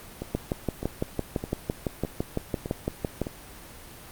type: two click trains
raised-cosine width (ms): 2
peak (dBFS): -12 / -18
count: 18 / 6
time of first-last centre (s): 0.35-3.217 / 0.22-3.269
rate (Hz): 5.93 / 1.64
effects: pink hiss -45 dBFS RMS until 4.11 s + Opus 32 kbps

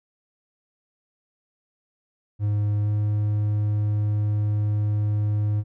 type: tone with pitch glide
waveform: triangle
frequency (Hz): 103.83 to 104.79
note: G#2 to G#2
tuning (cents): 0 to +16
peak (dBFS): -18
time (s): 2.39-5.64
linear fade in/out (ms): 50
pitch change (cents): +16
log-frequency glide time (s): 2.83-2.88
effects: none

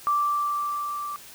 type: tone with level ramp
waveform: sine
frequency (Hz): 1170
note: D6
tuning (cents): -7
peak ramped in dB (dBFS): -19 to -30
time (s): 0.07-1.16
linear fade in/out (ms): 0
effects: white hiss -46 dBFS RMS until 1.34 s

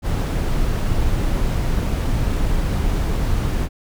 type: noise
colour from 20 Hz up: brown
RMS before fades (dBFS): -19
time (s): 0.02-3.69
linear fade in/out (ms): 50
effects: none

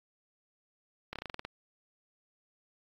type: slowing click train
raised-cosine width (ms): 0.3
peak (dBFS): -22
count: 9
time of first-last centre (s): 1.13-1.45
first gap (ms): 27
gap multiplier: 1.11
effects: AAC 48 kbps

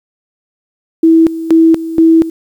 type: tone with tremolo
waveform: sine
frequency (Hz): 326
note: E4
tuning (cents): -19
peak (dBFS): -3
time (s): 1.03-2.3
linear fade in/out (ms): 5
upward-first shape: square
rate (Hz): 2.1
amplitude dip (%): 80
effects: 7-bit

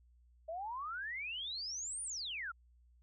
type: exponential two-way sweep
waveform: sine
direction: up then down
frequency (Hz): 622.3 to 9590 to 1299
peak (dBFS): -39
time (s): 0.48-2.52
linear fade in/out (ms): 10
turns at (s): 2.03
effects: added 60 Hz sine -63 dBFS peak until 3.02 s

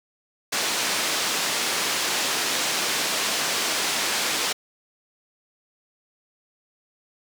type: band-pass noise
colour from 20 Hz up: white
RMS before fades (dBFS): -25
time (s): 0.52-4.53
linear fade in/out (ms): 10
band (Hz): 220 to 6100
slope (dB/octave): 12
effects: none

